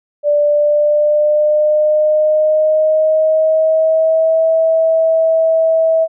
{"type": "tone with pitch glide", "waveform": "sine", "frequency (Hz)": [587.3, 647.9], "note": ["D5", "E5"], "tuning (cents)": [0, -30], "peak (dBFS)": -9, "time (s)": [0.23, 6.08], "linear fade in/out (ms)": 50, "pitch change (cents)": 170, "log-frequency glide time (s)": [0.39, 4.46], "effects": []}